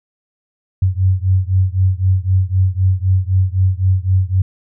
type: beating tone pair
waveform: sine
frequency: 92.2 / 96.1 Hz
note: F#2 / G2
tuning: -6 / -34 cents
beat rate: 3.9 Hz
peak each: -14 / -15 dBFS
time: 0.82-4.42 s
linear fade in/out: 5 ms
effects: none